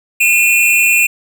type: tone pair together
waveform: square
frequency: 2446 / 2685 Hz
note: D#7 / E7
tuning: -30 / +31 cents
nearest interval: major second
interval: 161 cents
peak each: -12 dBFS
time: 0.2-1.07 s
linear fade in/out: 10 ms
effects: none